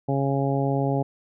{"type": "harmonic tone", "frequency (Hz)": 137.8, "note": "C#3", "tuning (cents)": -10, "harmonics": [1, 2, 3, 4, 5, 6], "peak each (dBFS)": [-24, -27, -29, -30, -31, -32], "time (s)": [0.08, 1.03], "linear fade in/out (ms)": 10, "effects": []}